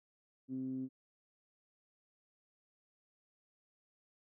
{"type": "tone with low-pass filter", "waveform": "15% pulse", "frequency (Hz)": 130.8, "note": "C3", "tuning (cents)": 0, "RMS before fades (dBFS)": -40, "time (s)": [0.48, 0.89], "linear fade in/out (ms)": 50, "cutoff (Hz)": 270, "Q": 6.2, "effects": []}